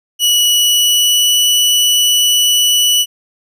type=tone with pitch glide; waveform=sawtooth; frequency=2936 to 2956 Hz; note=F#7 to F#7; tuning=-14 to -2 cents; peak=-6 dBFS; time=0.19-3.06 s; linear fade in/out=50 ms; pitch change=+12 cents; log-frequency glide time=0.48-1.4 s; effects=none